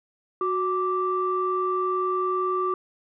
sine tone pair together, 368.8 / 1171 Hz, F#4 / D6, -6 / -5 cents, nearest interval octave + minor sixth, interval 2001 cents, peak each -25 / -24 dBFS, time 0.41-2.74 s, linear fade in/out 2 ms, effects tanh soft clip ceiling -14 dBFS

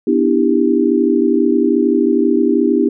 sine chord, E minor seventh, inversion second, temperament just, 247.2 / 296.7 / 329.6 / 395.6 Hz, B3 / D4 / E4 / G4, +2 / +18 / 0 / +16 cents, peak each -16 dBFS, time 0.07-2.89 s, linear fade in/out 5 ms, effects none

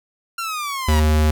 sawtooth exponential sweep, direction down, 1387 to 940 Hz, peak -20 dBFS, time 0.38-1 s, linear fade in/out 5 ms
square tone, 76.9 Hz, D#2, 20 cents flat, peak -14 dBFS, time 0.88-1.31 s, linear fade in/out 5 ms
effects none

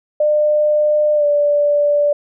sine tone with pitch glide, 601 to 583.9 Hz, D5 to D5, +40 to -10 cents, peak -11 dBFS, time 0.2-2.13 s, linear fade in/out 5 ms, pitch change -50 cents, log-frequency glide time 1.15-1.25 s, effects none

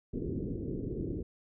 white low-pass noise, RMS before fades -36 dBFS, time 0.13-1.23 s, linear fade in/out 10 ms, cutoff 420 Hz, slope 48 dB/octave, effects none

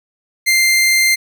sawtooth tone, 2093 Hz, C7, in tune, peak -7 dBFS, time 0.46-1.16 s, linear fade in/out 20 ms, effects none

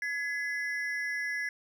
triangle ring-modulated tone, 1855 Hz, A#6, 9 cents flat, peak -26 dBFS, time 0.02-1.49 s, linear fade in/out 2 ms, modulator 170 Hz, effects none

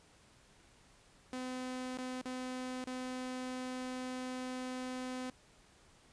sawtooth tone with dropouts, 254.8 Hz, C4, 46 cents flat, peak -35 dBFS, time 1.33-5.3 s, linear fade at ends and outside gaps 1 ms, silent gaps 1.973-1.986 / 2.215-2.255 / 2.841-2.871 s, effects pink hiss -64 dBFS RMS until 6.12 s + resampled to 22050 Hz

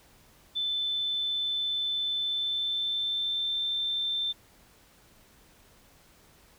sine tone with pitch glide, 3523 to 3564 Hz, A7 to A7, +1 to +22 cents, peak -27 dBFS, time 0.55-4.33 s, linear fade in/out 20 ms, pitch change +21 cents, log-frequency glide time 2.14-3.62 s, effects pink hiss -59 dBFS RMS until 6.58 s

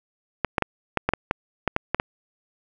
clicks, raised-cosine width 0.5 ms, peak -5 dBFS, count 11, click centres 0.447 / 0.582 / 0.623 / 0.973 / 1.09 / 1.136 / 1.311 / 1.677 / 1.764 / 1.946 / 1.999 s, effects none

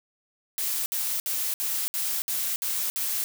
blue noise bursts, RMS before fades -28 dBFS, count 8, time 0.58-3.24 s, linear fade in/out 0 ms, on 280 ms, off 60 ms, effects none

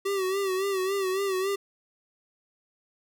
square tone with vibrato, 385 Hz, G4, 31 cents flat, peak -26 dBFS, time 0.05-1.56 s, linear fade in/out 10 ms, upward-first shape sine, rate 3.6 Hz, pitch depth 66 cents each way, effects none

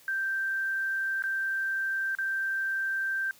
sine tone with dropouts, 1568 Hz, G6, in tune, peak -27 dBFS, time 0.08-3.31 s, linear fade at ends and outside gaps 1 ms, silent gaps 1.223-1.238 / 2.151-2.186 s, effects white hiss -57 dBFS RMS until 3.39 s

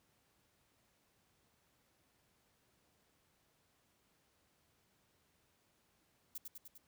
violet noise with echo, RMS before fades -44 dBFS, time 6.35-6.38 s, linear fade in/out 5 ms, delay 100 ms, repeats 4, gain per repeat -3 dB, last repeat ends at 6.78 s, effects pink hiss -75 dBFS RMS until 6.87 s + high-pass 60 Hz 12 dB/octave

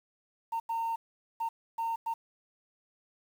sine tone bursts at uneven times, 914 Hz, A#5, 34 cents flat, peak -28 dBFS, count 5, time 0.52-0.6 / 0.69-0.96 / 1.4-1.49 / 1.78-1.96 / 2.06-2.14 s, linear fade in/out 10 ms, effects tanh soft clip ceiling -26 dBFS + 9-bit

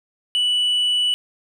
sine tone with tanh clipping, 2960 Hz, F#7, in tune, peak -17 dBFS, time 0.35-1.14 s, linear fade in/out 0 ms, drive 2 dB, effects none

